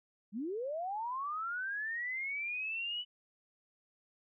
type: linear sweep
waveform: sine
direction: up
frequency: 185 to 2984 Hz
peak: -35 dBFS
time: 0.32-3.05 s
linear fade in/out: 50 ms
effects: none